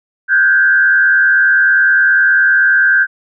sine tone with frequency modulation, 1564 Hz, G6, 4 cents flat, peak -7 dBFS, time 0.28-3.07 s, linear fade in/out 50 ms, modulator 89.6 Hz, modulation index 0.89, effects none

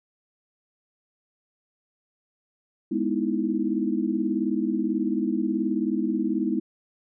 sine chord, E major seventh, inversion first, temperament equal, 207.7 / 246.9 / 311.1 / 329.6 Hz, G#3 / B3 / D#4 / E4, 0 / 0 / 0 / 0 cents, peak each -28 dBFS, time 2.91-6.6 s, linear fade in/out 10 ms, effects none

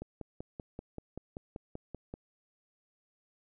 click train, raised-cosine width 2 ms, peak -27 dBFS, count 12, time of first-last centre 0.02-2.139 s, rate 5.19 Hz, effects none

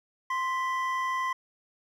triangle tone pair together, 1043.9 / 1975.5 Hz, C6 / B6, -4 / 0 cents, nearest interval major seventh, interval 1104 cents, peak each -26 / -32 dBFS, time 0.3-1.33 s, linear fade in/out 5 ms, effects none

